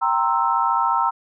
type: chord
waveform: sine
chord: C dominant seventh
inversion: second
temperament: equal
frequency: 784 / 932.3 / 1046.5 / 1318.5 Hz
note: G5 / Bb5 / C6 / E6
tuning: 0 / 0 / 0 / 0 cents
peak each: -25 / -20 / -24 / -22 dBFS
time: 0.01-1.11 s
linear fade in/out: 20 ms
effects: none